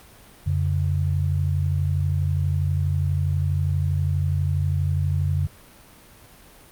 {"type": "tone pair together", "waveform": "sine", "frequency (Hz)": [89.08, 141.4], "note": ["F2", "C#3"], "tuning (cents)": [35, 35], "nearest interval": "minor sixth", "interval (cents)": 800, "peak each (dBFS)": [-21, -24], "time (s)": [0.46, 5.47], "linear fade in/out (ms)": 10, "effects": ["pink hiss -49 dBFS RMS until 6.71 s", "Opus 48 kbps"]}